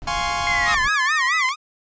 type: noise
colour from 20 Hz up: brown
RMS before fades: -34 dBFS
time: 0.02-0.88 s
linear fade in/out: 0 ms
type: chord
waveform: sawtooth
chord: Db major seventh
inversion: first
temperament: equal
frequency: 698.5 / 830.6 / 1046.5 / 1108.7 Hz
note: F5 / Ab5 / C6 / Db6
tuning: 0 / 0 / 0 / 0 cents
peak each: -23 dBFS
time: 0.07-0.75 s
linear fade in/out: 5 ms
type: linear two-way sweep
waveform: sine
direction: down then up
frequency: 2110 to 1643 to 2078 Hz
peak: -19 dBFS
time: 0.47-1.49 s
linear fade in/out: 0 ms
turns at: 0.91 s
type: tone with vibrato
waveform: sawtooth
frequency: 1141 Hz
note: C#6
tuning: 50 cents sharp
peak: -17 dBFS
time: 0.65-1.56 s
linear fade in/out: 50 ms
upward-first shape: sine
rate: 4.6 Hz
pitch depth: 200 cents each way
effects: resampled to 16000 Hz